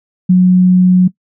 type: tone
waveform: sine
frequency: 182.6 Hz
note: F#3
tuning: 23 cents flat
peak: -4 dBFS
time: 0.29-1.08 s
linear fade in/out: 10 ms
effects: noise-tail reverb RT60 0.1 s tail -19 dB re dry